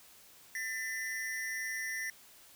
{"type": "ring-modulated tone", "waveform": "square", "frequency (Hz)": 1901, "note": "A#6", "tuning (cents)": 33, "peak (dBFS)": -33, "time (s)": [0.55, 2.1], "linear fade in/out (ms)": 2, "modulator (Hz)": 111, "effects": ["white hiss -58 dBFS RMS until 2.55 s"]}